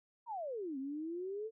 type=exponential two-way sweep; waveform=sine; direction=down then up; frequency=987.8 to 261.6 to 453.4 Hz; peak=-38 dBFS; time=0.26-1.51 s; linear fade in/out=50 ms; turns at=0.78 s; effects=none